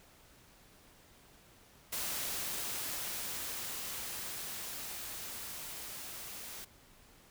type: noise with level ramp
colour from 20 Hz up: white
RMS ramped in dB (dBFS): -37 to -46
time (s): 1.92-6.65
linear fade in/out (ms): 10
effects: pink hiss -61 dBFS RMS until 7.3 s